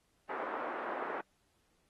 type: band-pass noise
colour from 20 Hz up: white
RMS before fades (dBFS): -39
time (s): 0.29-1.21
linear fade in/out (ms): 5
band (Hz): 300 to 1400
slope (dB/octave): 24
effects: pink hiss -75 dBFS RMS until 1.89 s + AAC 32 kbps